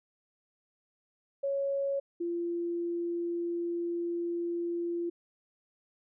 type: tone pair in turn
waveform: sine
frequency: 554.4 / 343.3 Hz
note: C#5 / F4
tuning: 0 / -30 cents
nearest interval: minor sixth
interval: 830 cents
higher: first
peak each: -28 / -30 dBFS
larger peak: first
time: 1.43-2 / 2.2-5.1 s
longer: second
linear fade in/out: 10 ms
effects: none